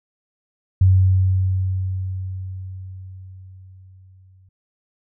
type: tone with exponential decay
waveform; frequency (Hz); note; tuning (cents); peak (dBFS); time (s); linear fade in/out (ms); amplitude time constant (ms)
sine; 93.8; F#2; +24; -9; 0.81-4.49; 5; 800
effects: none